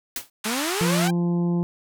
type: noise with exponential decay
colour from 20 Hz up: white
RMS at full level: -25 dBFS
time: 0.16-0.3 s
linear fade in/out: 2 ms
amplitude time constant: 30 ms
type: band-pass noise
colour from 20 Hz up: pink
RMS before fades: -29 dBFS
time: 0.44-1.08 s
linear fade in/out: 5 ms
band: 960 to 12000 Hz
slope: 24 dB/octave
type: exponential sweep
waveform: sawtooth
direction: up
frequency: 207.7 to 810 Hz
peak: -22 dBFS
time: 0.45-1.11 s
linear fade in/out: 10 ms
type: harmonic tone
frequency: 173.2 Hz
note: F3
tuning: 14 cents flat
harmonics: 1 / 2 / 3 / 4 / 5 / 6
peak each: -20 / -28 / -40 / -43 / -40 / -46 dBFS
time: 0.81-1.63 s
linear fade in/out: 0 ms
effects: none